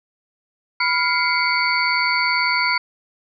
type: tone cluster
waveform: sine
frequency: 990 / 1402 / 2082 / 2240 / 4515 Hz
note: B5 / F6 / C7 / C#7 / C#8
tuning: +4 / +6 / -9 / +18 / +31 cents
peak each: -23 dBFS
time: 0.8-2.78 s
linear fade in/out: 5 ms
effects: none